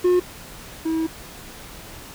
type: tone pair in turn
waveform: triangle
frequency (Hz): 359.4 / 322.8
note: F4 / E4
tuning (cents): +50 / -36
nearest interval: major second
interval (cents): 186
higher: first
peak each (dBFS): -12 / -18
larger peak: first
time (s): 0.04-0.2 / 0.85-1.07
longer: second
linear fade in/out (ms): 10
effects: pink hiss -40 dBFS RMS until 2.14 s